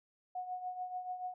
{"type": "tone with tremolo", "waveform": "sine", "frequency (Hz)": 731, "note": "F#5", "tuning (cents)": -21, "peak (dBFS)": -35, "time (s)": [0.35, 1.34], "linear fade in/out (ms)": 5, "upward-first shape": "triangle", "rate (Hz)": 6.9, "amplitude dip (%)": 70, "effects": []}